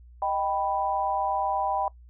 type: chord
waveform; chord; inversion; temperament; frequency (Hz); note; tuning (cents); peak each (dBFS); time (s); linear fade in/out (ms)
sine; Eb augmented; none; equal; 622.3 / 784 / 987.8; Eb5 / G5 / B5; 0 / 0 / 0; -32 / -26 / -29; 0.22-1.88; 2
effects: noise-tail reverb RT60 0.1 s tail -21 dB re dry + added 60 Hz sine -47 dBFS peak until 2.09 s